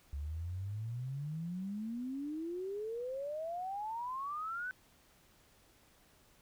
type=exponential sweep; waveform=sine; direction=up; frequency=68.9 to 1530 Hz; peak=-37 dBFS; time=0.13-4.71 s; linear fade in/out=0 ms; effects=pink hiss -66 dBFS RMS until 6.41 s